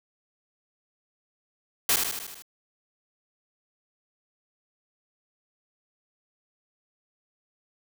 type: noise with echo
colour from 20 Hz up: white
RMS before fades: -22 dBFS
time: 1.89-1.96 s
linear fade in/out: 2 ms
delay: 77 ms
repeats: 6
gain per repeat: -4 dB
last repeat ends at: 2.422 s
effects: none